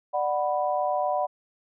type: chord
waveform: sine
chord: B minor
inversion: first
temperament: just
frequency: 592.7 / 740.8 / 987.8 Hz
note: D5 / F#5 / B5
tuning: +16 / +2 / 0 cents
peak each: -27 / -26 / -30 dBFS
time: 0.13-1.27 s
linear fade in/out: 20 ms
effects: none